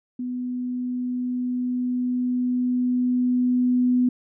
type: tone with level ramp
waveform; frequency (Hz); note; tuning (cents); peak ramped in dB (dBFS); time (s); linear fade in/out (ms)
sine; 248.9; B3; +14; -26 to -16; 0.19-4.09; 5
effects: none